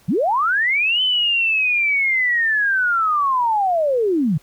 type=linear two-way sweep; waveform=sine; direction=up then down; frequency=134.6 to 3061 to 134.6 Hz; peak=-15 dBFS; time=0.08-4.38 s; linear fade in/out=10 ms; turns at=1.02 s; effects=pink hiss -53 dBFS RMS until 4.42 s